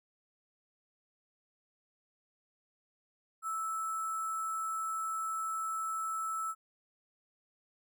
sine tone with sample-and-hold, 1314 Hz, E6, 6 cents flat, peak -33 dBFS, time 3.42-6.55 s, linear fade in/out 50 ms, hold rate 8820 Hz, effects none

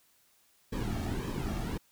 brown noise with flanger, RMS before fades -34 dBFS, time 0.72-1.78 s, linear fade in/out 10 ms, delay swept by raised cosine 1.4 to 2.04 ms, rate 1.8 Hz, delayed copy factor -0.65, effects white hiss -67 dBFS RMS until 1.91 s

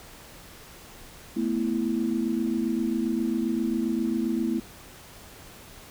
sine chord, A suspended second, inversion none, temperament just, 220 / 247.5 / 330 Hz, A3 / B3 / E4, 0 / +4 / +2 cents, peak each -28 dBFS, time 1.36-4.6 s, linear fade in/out 10 ms, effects pink hiss -47 dBFS RMS until 5.9 s

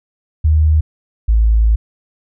sine tone pair in turn, 77.5 / 54.97 Hz, D#2 / A1, -6 / -1 cents, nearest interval tritone, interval 595 cents, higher first, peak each -8 dBFS, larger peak neither, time 0.44-0.81 / 1.28-1.76 s, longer second, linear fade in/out 10 ms, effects none

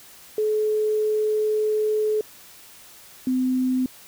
sine tone pair in turn, 428.5 / 256.2 Hz, A4 / C4, -46 / -36 cents, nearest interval major sixth, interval 890 cents, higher first, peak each -19 dBFS, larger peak neither, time 0.38-2.21 / 3.27-3.86 s, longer first, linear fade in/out 2 ms, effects white hiss -47 dBFS RMS until 4.07 s

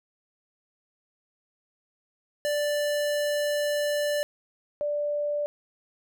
square / sine tone pair in turn, 587.3 / 587.3 Hz, D5 / D5, 0 / 0 cents, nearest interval unison, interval 0 cents, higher neither, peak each -25 / -25 dBFS, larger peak neither, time 2.45-4.23 / 4.81-5.46 s, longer first, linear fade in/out 0 ms, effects none

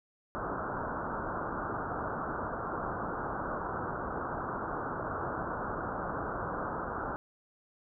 white low-pass noise, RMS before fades -36 dBFS, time 0.35-7.16 s, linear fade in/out 0 ms, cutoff 1500 Hz, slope 96 dB/octave, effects none

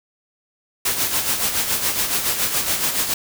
white noise with tremolo, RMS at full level -19 dBFS, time 0.85-3.14 s, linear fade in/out 5 ms, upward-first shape sine, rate 7.1 Hz, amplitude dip 55%, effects none

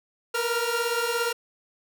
sawtooth tone cluster, 464.2 / 481.3 / 1388 Hz, A#4 / B4 / F6, -7 / -45 / -11 cents, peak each -25 dBFS, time 0.34-1.33 s, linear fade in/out 10 ms, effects none

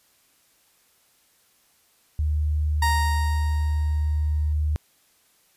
sine tone, 75.6 Hz, D#2, 49 cents flat, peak -20 dBFS, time 2.19-4.76 s, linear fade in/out 0 ms
30% pulse tone with exponential decay, 932.3 Hz, A#5, in tune, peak -17 dBFS, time 2.82-4.53 s, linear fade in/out 5 ms, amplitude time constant 370 ms
effects white hiss -62 dBFS RMS until 5.56 s + resampled to 32000 Hz

